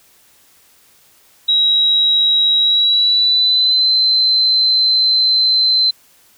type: tone with pitch glide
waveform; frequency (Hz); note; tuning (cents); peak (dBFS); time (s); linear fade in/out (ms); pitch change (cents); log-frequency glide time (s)
sine; 3849 to 4078; B7 to C8; -45 to -45; -10; 1.48-5.91; 10; +100; 2.58-3.91
effects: white hiss -51 dBFS RMS until 6.37 s